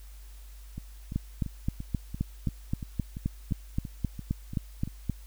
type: two click trains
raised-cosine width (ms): 5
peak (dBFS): -24 / -15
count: 13 / 16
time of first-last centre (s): 0.78-4.876 / 1.16-5.097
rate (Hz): 2.93 / 3.81
effects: added 50 Hz sine -44 dBFS peak until 5.26 s + white hiss -58 dBFS RMS until 5.26 s